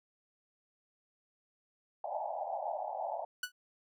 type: band-pass noise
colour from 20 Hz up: pink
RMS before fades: -38 dBFS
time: 2.04-3.25 s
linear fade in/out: 2 ms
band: 590 to 890 Hz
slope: 96 dB/octave
type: tone with exponential decay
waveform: sawtooth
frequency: 1480 Hz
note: F#6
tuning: in tune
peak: -28 dBFS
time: 3.43-3.52 s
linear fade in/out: 5 ms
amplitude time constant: 19 ms
effects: none